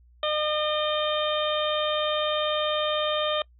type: harmonic tone with a mistuned harmonic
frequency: 607 Hz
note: D#5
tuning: 43 cents flat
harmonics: 1 / 2 / 3 / 4 / 5 / 6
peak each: -26 / -30 / -38 / -38 / -31 / -32 dBFS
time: 0.23-3.42 s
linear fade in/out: 2 ms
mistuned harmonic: 5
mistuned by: +53 cents
effects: noise-tail reverb RT60 0.1 s tail -24 dB re dry + added 60 Hz sine -53 dBFS peak until 3.59 s